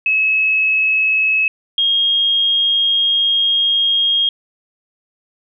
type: tone pair in turn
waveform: sine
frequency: 2579 / 3249 Hz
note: E7 / G#7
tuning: -39 / -39 cents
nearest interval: major third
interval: 400 cents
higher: second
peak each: -12 dBFS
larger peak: neither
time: 0.06-1.48 / 1.78-4.29 s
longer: second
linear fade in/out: 2 ms
effects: none